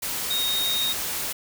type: tone in noise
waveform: sine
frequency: 3729 Hz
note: A#7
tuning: in tune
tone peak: -23 dBFS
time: 0.3-0.93 s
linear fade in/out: 10 ms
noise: white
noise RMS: -29 dBFS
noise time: 0.02-1.33 s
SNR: +3 dB
effects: none